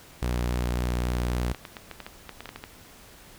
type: tone with vibrato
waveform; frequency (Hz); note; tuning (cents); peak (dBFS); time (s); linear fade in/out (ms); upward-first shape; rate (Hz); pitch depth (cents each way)
sawtooth; 60.6; B1; -32; -21; 0.22-1.53; 5; square; 3.7; 10
type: clicks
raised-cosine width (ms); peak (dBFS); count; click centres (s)
0.3; -21; 12; 1.547 / 1.652 / 1.768 / 1.913 / 2.003 / 2.065 / 2.293 / 2.406 / 2.457 / 2.491 / 2.56 / 2.639
effects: pink hiss -50 dBFS RMS until 3.38 s